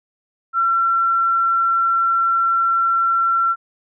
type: tone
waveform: sine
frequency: 1356 Hz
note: E6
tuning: 49 cents sharp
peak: -14 dBFS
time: 0.53-3.56 s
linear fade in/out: 50 ms
effects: none